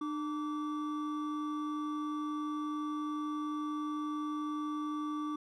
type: tone pair together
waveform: triangle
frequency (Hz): 301.9 / 1159.7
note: D4 / D6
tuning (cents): +48 / -22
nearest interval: octave + major seventh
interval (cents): 2330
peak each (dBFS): -33 / -38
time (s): 0.01-5.36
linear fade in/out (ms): 5
effects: none